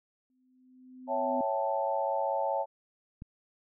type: tone with exponential growth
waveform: sine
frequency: 255.7 Hz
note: C4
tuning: 40 cents flat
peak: -31 dBFS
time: 0.3-1.41 s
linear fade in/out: 1 ms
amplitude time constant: 240 ms
type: chord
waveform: sine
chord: A dominant seventh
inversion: first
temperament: equal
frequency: 554.4 / 659.3 / 784 / 880 Hz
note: C#5 / E5 / G5 / A5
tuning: 0 / 0 / 0 / 0 cents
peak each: -32 / -34 / -35 / -32 dBFS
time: 1.07-2.66 s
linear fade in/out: 50 ms
type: click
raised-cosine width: 5 ms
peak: -30 dBFS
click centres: 3.221 s
effects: none